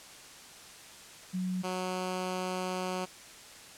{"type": "tone pair in turn", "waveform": ["sine", "10% pulse"], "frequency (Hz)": [184, 184], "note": ["F#3", "F#3"], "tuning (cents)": [-9, -9], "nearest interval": "unison", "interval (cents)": 0, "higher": "neither", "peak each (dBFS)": [-30, -24], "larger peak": "second", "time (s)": [[1.33, 1.63], [1.63, 3.06]], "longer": "second", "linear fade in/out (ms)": 20, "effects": ["white hiss -50 dBFS RMS until 3.77 s", "low-pass 9000 Hz 12 dB/octave"]}